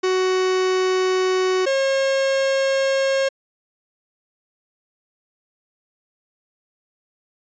45% pulse tone pair in turn, 372.4 / 540.5 Hz, F#4 / C#5, +11 / -44 cents, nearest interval tritone, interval 645 cents, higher second, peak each -17 dBFS, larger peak neither, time 0.03-1.66 / 1.66-3.29 s, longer neither, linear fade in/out 10 ms, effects resampled to 16000 Hz

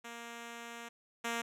5% pulse tone pair in turn, 234.2 / 233.1 Hz, A#3 / A#3, +8 / 0 cents, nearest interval unison, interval 8 cents, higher first, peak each -33 / -23 dBFS, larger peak second, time 0.04-0.89 / 1.24-1.42 s, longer first, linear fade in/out 10 ms, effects low-pass 11000 Hz 12 dB/octave

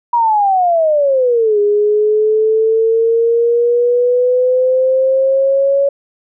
sine exponential two-way sweep, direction down then up, 966 to 410.4 to 560 Hz, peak -9 dBFS, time 0.13-5.89 s, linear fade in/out 5 ms, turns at 1.59 s, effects none

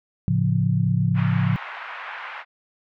sine chord, A augmented, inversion none, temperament equal, 110 / 138.59 / 174.61 Hz, A2 / C#3 / E#3, 0 / 0 / 0 cents, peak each -22 dBFS, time 0.28-1.56 s, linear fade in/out 0 ms
pink band-pass noise, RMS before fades -35 dBFS, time 1.14-2.45 s, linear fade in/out 50 ms, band 860 to 2400 Hz, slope 24 dB/octave
effects none

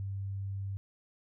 sine tone, 98 Hz, G2, in tune, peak -34 dBFS, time 0-0.77 s, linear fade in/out 0 ms, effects none

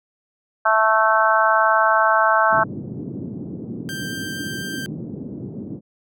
harmonic tone, 219.7 Hz, A3, 2 cents flat, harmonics 3 / 4 / 5 / 6 / 7, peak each -20 / -20 / -20 / -20 / -20 dBFS, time 0.65-2.64 s, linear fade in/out 10 ms
white band-pass noise, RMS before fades -31 dBFS, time 2.5-5.81 s, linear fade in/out 50 ms, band 110 to 310 Hz, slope 24 dB/octave
sawtooth tone, 1574 Hz, G6, 7 cents sharp, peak -25 dBFS, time 3.89-4.86 s, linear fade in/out 0 ms
effects none

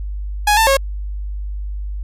sawtooth tone with pitch steps, 834 / 891 / 545 Hz, G#5 / A5 / C#5, +7 / +22 / -29 cents, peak -7 dBFS, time 0.47-0.77 s, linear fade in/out 5 ms, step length 100 ms, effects added 50 Hz sine -22 dBFS peak until 2.03 s + resampled to 32000 Hz

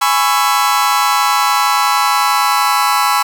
40% pulse chord, C# minor seventh, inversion second, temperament just, 831.5 / 997.9 / 1108.7 / 1330.5 Hz, G#5 / B5 / C#6 / E6, +2 / +18 / 0 / +16 cents, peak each -16 dBFS, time 0.01-3.23 s, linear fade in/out 10 ms, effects none

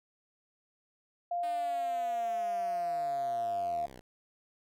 sine tone with pitch glide, 698.5 to 694.1 Hz, F5 to F5, 0 to -11 cents, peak -30 dBFS, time 1.31-3.86 s, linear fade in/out 5 ms, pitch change -11 cents, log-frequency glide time 1.55-2.69 s
5% pulse linear sweep, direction down, 310 to 56.7 Hz, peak -37 dBFS, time 1.43-4.01 s, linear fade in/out 5 ms
effects none

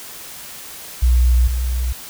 sine tone pair in turn, 61 / 61.71 Hz, B1 / B1, -21 / -1 cents, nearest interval unison, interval 20 cents, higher second, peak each -10 / -17 dBFS, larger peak first, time 1.02-1.48 / 1.48-1.93 s, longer first, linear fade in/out 10 ms, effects white hiss -35 dBFS RMS until 2.09 s

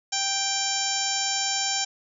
harmonic tone, 785 Hz, G5, 2 cents sharp, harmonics 1 / 2 / 3 / 4 / 5 / 6 / 7 / 8 / 9, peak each -32 / -36 / -36 / -33 / -35 / -36 / -29 / -33 / -30 dBFS, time 0.12-1.85 s, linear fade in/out 10 ms, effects none

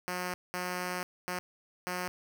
5% pulse tone bursts at uneven times, 180.4 Hz, F#3, 44 cents flat, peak -22 dBFS, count 4, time 0.08-0.34 / 0.54-1.03 / 1.28-1.39 / 1.87-2.08 s, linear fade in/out 0 ms, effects none

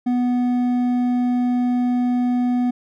triangle tone with hard clipping, 246.4 Hz, B3, 4 cents flat, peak -18 dBFS, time 0.06-2.71 s, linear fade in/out 10 ms, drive 9 dB, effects none

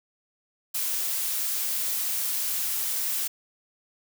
blue noise, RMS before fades -28 dBFS, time 0.74-3.28 s, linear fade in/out 10 ms, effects none

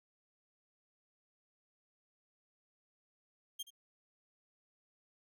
sawtooth tone with echo, 3200 Hz, G7, 35 cents sharp, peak -36 dBFS, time 3.59-3.63 s, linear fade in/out 10 ms, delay 76 ms, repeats 1, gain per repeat -15 dB, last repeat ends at 3.706 s, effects none

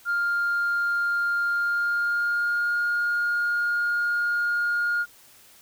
sine tone with pitch glide, 1402 to 1421.6 Hz, F6 to F6, +6 to +30 cents, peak -20 dBFS, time 0.05-5.06 s, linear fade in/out 50 ms, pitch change +24 cents, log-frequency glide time 1.52-2.77 s, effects tanh soft clip ceiling -19 dBFS + white hiss -53 dBFS RMS until 5.61 s

